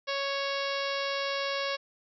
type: harmonic tone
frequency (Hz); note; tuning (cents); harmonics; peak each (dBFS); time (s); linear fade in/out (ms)
554.4; C#5; 0; 1 / 2 / 3 / 4 / 5 / 6 / 7 / 8 / 9 / 10; -33 / -36 / -38 / -39 / -40 / -41 / -41 / -42 / -43 / -43; 0.07-1.77; 20
effects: none